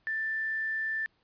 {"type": "tone with quantisation", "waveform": "sine", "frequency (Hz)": 1771, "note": "A6", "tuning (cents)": 11, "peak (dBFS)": -29, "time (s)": [0.07, 1.06], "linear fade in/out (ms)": 0, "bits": 9, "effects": ["pink hiss -71 dBFS RMS until 1.23 s", "resampled to 11025 Hz"]}